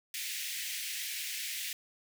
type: high-pass noise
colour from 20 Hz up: pink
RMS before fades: -38 dBFS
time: 0.14-1.73 s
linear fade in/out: 2 ms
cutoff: 1900 Hz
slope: 48 dB/octave
effects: none